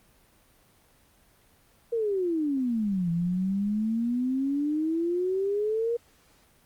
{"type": "exponential two-way sweep", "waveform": "sine", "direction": "down then up", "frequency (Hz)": [476.6, 166.8, 476.6], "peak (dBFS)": -24, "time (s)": [1.92, 5.97], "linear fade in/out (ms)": 10, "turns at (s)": 3.11, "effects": ["pink hiss -61 dBFS RMS until 6.65 s", "Opus 32 kbps"]}